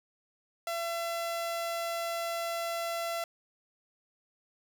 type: tone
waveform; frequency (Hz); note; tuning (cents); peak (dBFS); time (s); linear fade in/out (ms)
sawtooth; 675; E5; +41; -28; 0.67-3.24; 2
effects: none